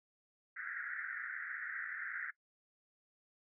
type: band-pass noise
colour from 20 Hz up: pink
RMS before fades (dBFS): -43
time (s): 0.56-2.31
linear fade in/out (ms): 10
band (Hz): 1400 to 2000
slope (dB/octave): 96
effects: noise-tail reverb RT60 0.1 s tail -20 dB re dry